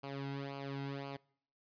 sawtooth tone with flanger, 138.59 Hz, C#3, in tune, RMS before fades -42 dBFS, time 0.03-1.17 s, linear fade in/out 10 ms, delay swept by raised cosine 0.54 to 1.74 ms, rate 1.9 Hz, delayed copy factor -0.75, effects noise-tail reverb RT60 0.6 s tail -24 dB re dry + resampled to 11025 Hz

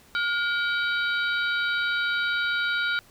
harmonic tone with a mistuned harmonic, 767 Hz, G5, 38 cents flat, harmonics 2 / 3 / 4 / 5 / 6, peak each -24 / -34 / -37 / -32 / -40 dBFS, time 0.15-2.99 s, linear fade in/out 0 ms, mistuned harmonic 2, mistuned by -130 cents, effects pink hiss -55 dBFS RMS until 3.1 s

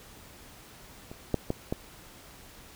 clicks, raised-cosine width 2 ms, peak -28 / -11 / -14 / -15 dBFS, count 4, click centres 1.115 / 1.343 / 1.504 / 1.725 s, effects pink hiss -51 dBFS RMS until 2.75 s

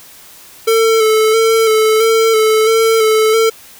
square tone with vibrato, 442.8 Hz, A4, 11 cents sharp, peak -9 dBFS, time 0.67-3.5 s, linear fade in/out 10 ms, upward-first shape square, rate 1.5 Hz, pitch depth 26 cents each way, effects white hiss -39 dBFS RMS until 3.79 s

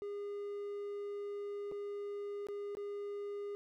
triangle tone with dropouts, 407.4 Hz, G#4, 33 cents flat, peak -37 dBFS, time 0.02-3.55 s, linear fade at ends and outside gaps 0 ms, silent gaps 1.715-1.721 / 2.469-2.486 / 2.751-2.77 s, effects none

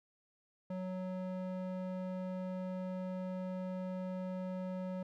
square tone with band-pass filter, 185 Hz, F#3, in tune, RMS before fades -40 dBFS, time 0.7-5.03 s, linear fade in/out 5 ms, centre 400 Hz, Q 1.3, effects none

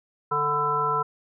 harmonic tone with a mistuned harmonic, 147.6 Hz, D3, 9 cents sharp, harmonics 1 / 3 / 5 / 7 / 9, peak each -35 / -30 / -35 / -25 / -25 dBFS, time 0.31-1.03 s, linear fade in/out 10 ms, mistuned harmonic 7, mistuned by -43 cents, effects none

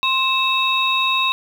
sine tone cluster, 1054 / 2628 / 3775 Hz, C6 / E7 / A#7, +12 / -6 / +21 cents, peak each -20 dBFS, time 0.03-1.32 s, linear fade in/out 0 ms, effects 7-bit

